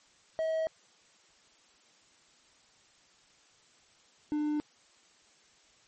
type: tone pair in turn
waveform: triangle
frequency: 641 / 299.4 Hz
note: E5 / D4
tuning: -49 / +33 cents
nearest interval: octave + minor second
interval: 1318 cents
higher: first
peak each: -26 dBFS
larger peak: neither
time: 0.39-0.67 / 4.32-4.6 s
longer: neither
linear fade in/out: 0 ms
effects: white hiss -63 dBFS RMS until 5.87 s + MP3 32 kbps